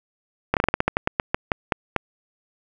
slowing click train, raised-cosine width 0.5 ms, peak -3 dBFS, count 15, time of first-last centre 0.54-1.963 s, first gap 28 ms, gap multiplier 1.18, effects none

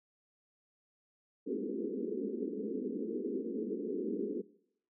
white band-pass noise, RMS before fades -37 dBFS, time 1.46-4.42 s, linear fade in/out 20 ms, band 200 to 460 Hz, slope 96 dB/octave, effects noise-tail reverb RT60 0.7 s tail -20 dB re dry

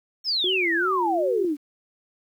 sine exponential sweep, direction down, 5470 to 277.2 Hz, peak -21 dBFS, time 0.24-1.57 s, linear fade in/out 50 ms
sine tone with vibrato, 355.1 Hz, F4, 29 cents sharp, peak -25 dBFS, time 0.44-1.45 s, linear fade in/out 2 ms, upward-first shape sine, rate 2.6 Hz, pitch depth 120 cents each way
effects 9-bit

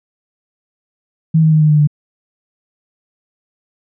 sine tone with pitch steps, 160.3 / 157.82 / 155.38 / 152.97 / 150.61 / 148.27 Hz, E3 / D#3 / D#3 / D#3 / D3 / D3, -48 / +25 / -2 / -29 / +44 / +17 cents, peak -7 dBFS, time 1.34-1.874 s, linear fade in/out 10 ms, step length 89 ms, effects none

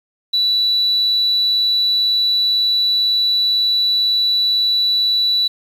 sine tone, 3951 Hz, B7, in tune, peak -12 dBFS, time 0.33-5.48 s, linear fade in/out 10 ms, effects tanh soft clip ceiling -9 dBFS + 7-bit

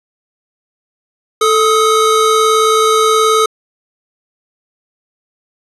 square tone pair together, 439.9 / 1261 Hz, A4 / D#6, 0 / +23 cents, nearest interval octave + tritone, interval 1823 cents, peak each -12 dBFS, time 1.41-3.46 s, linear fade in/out 5 ms, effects resampled to 24000 Hz + 7-bit

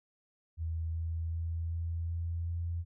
sine tone with pitch steps, 81.6 / 82.26 / 82.93 / 83.6 / 84.28 / 84.97 Hz, E2 / E2 / E2 / E2 / E2 / F2, -17 / -3 / +11 / +25 / +39 / -47 cents, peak -32 dBFS, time 0.57-2.85 s, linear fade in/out 50 ms, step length 380 ms, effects none

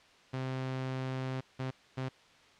sawtooth tone bursts at uneven times, 130.7 Hz, C3, 1 cent flat, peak -30 dBFS, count 3, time 0.33-1.41 / 1.59-1.71 / 1.97-2.09 s, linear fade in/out 10 ms, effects white hiss -60 dBFS RMS until 2.59 s + low-pass 4000 Hz 12 dB/octave

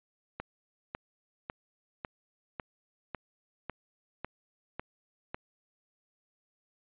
click train, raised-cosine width 0.5 ms, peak -21 dBFS, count 10, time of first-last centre 0.4-5.345 s, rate 1.82 Hz, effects resampled to 8000 Hz

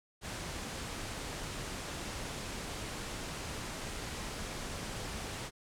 pink low-pass noise, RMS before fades -41 dBFS, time 0.21-5.51 s, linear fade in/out 50 ms, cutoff 9700 Hz, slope 24 dB/octave, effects none

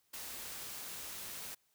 white noise, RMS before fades -45 dBFS, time 0.13-1.55 s, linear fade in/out 10 ms, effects white hiss -75 dBFS RMS until 1.74 s

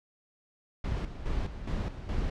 brown noise with tremolo, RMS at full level -31 dBFS, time 0.84-2.3 s, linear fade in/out 5 ms, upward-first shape square, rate 2.4 Hz, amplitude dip 65%, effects low-pass 5000 Hz 12 dB/octave

